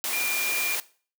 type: tone in noise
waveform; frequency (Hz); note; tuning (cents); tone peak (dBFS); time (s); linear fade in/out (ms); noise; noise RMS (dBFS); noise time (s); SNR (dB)
sine; 2400; D7; +37; -27; 0.13-0.75; 0; white; -29; 0.04-0.8; -1
effects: noise-tail reverb RT60 0.4 s tail -18 dB re dry + high-pass 300 Hz 12 dB/octave